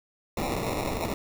white noise with sample-and-hold, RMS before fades -30 dBFS, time 0.37-1.14 s, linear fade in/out 2 ms, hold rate 1575 Hz, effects none

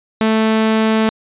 sawtooth tone, 220 Hz, A3, in tune, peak -8 dBFS, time 0.21-1.09 s, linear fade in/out 0 ms, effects resampled to 8000 Hz

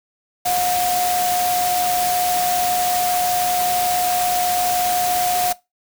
sine tone in noise, 720 Hz, F#5, 47 cents flat, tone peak -18 dBFS, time 0.45-5.53 s, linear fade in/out 10 ms, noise white, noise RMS -24 dBFS, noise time 0.45-5.53 s, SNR +3 dB, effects noise-tail reverb RT60 0.2 s tail -19 dB re dry

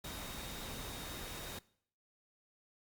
sine tone in noise, 3729 Hz, A#7, in tune, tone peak -52 dBFS, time 0.04-1.59 s, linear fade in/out 5 ms, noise pink, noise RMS -45 dBFS, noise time 0.04-1.59 s, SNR -10 dB, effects noise-tail reverb RT60 0.6 s tail -21 dB re dry + Opus 48 kbps

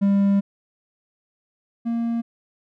triangle tone pair in turn, 199 / 232.4 Hz, G3 / A#3, +26 / -5 cents, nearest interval minor third, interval 269 cents, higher second, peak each -13 / -19 dBFS, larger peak first, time 0.01-0.41 / 1.85-2.22 s, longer first, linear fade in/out 20 ms, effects none

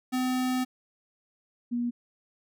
square / sine tone pair in turn, 254.8 / 240.1 Hz, C4 / B3, -46 / -49 cents, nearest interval minor second, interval 103 cents, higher first, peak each -26 / -26 dBFS, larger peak neither, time 0.12-0.65 / 1.71-1.91 s, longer first, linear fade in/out 20 ms, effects none

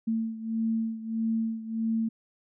sine beating tone pair, 224.2 / 225.8 Hz, A3 / A3, +33 / +45 cents, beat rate 1.6 Hz, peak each -28 / -32 dBFS, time 0.07-2.09 s, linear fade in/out 10 ms, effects none

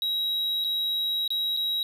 triangle tone with dropouts, 3845 Hz, B7, 47 cents flat, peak -23 dBFS, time 0.02-1.83 s, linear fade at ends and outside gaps 1 ms, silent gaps 0.641-0.646 / 1.278-1.304 / 1.566-1.571 s, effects none

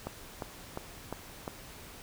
click train, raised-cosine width 1 ms, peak -21 dBFS, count 5, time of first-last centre 0.07-1.478 s, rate 2.84 Hz, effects pink hiss -49 dBFS RMS until 2.02 s

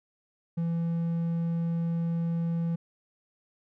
triangle tone, 167.6 Hz, E3, 29 cents sharp, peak -24 dBFS, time 0.57-2.76 s, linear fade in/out 10 ms, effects none

